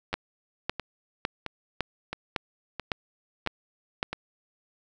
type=two click trains; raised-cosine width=0.3 ms; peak=-16 / -10 dBFS; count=7 / 8; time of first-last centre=0.13-4.13 / 0.14-4.029 s; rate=1.5 / 1.8 Hz; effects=none